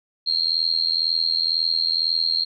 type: tone with amplitude modulation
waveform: sine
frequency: 4225 Hz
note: C8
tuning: 16 cents sharp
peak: -14 dBFS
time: 0.26-2.45 s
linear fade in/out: 20 ms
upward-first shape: sine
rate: 82 Hz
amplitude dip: 100%
effects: MP3 96 kbps